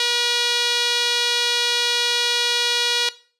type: tone with band-pass filter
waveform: sawtooth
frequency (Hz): 480.5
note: B4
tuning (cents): -48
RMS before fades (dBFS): -20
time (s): 0-3.09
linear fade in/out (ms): 2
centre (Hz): 3800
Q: 2.4
effects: noise-tail reverb RT60 0.4 s tail -17 dB re dry + resampled to 32000 Hz